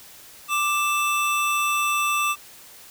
square tone pair together, 1178.7 / 2646 Hz, D6 / E7, +6 / +6 cents, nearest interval octave + major second, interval 1400 cents, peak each -23 / -25 dBFS, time 0.48-2.36 s, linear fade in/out 50 ms, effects white hiss -46 dBFS RMS until 2.9 s

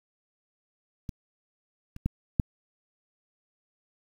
clicks, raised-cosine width 5 ms, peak -22 / -29 / -13 / -9 dBFS, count 4, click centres 1.092 / 1.964 / 2.06 / 2.398 s, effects 8-bit

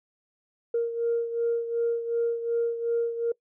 sine beating tone pair, 466.2 / 468.9 Hz, A#4 / A#4, 0 / +10 cents, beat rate 2.7 Hz, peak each -24 / -30 dBFS, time 0.74-3.32 s, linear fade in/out 5 ms, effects noise-tail reverb RT60 0.1 s tail -23 dB re dry + tanh soft clip ceiling -18 dBFS

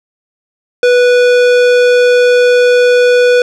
sine tone with tanh clipping, 491.7 Hz, B4, 8 cents flat, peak -7 dBFS, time 0.83-3.42 s, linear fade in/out 2 ms, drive 18 dB, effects none

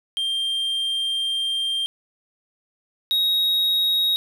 triangle tone pair in turn, 3180 / 3782 Hz, G7 / A#7, +24 / +24 cents, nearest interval minor third, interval 300 cents, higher second, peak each -20 / -16 dBFS, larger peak second, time 0.17-1.86 / 3.11-4.16 s, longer first, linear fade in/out 0 ms, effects none

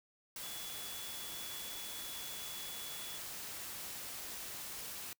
sine tone in noise, 3406 Hz, G#7, 43 cents sharp, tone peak -49 dBFS, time 0.43-3.18 s, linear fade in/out 2 ms, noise white, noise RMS -45 dBFS, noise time 0.36-5.13 s, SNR -7 dB, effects noise-tail reverb RT60 0.1 s tail -26 dB re dry

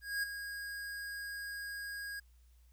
square tone with ADSR envelope, 1637 Hz, G#6, 25 cents flat, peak -32 dBFS, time 0.01-2.2 s, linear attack 220 ms, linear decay 13 ms, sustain -9 dB, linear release 9 ms, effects added 60 Hz sine -60 dBFS peak until 2.72 s + white hiss -75 dBFS RMS until 2.72 s

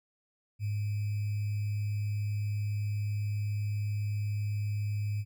sine tone with sample-and-hold, 103.83 Hz, G#2, in tune, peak -29 dBFS, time 0.59-5.25 s, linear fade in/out 50 ms, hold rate 2450 Hz, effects none

